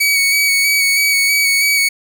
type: tone with vibrato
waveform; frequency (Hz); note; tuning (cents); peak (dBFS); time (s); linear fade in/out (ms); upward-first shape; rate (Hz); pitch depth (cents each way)
sawtooth; 2248; C#7; +24; -8; 0-1.89; 10; square; 3.1; 18
effects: none